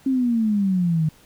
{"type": "exponential sweep", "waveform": "sine", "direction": "down", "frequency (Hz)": [271.8, 153.1], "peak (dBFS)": -17, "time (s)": [0.06, 1.09], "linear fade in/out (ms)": 5, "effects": ["pink hiss -53 dBFS RMS until 1.25 s"]}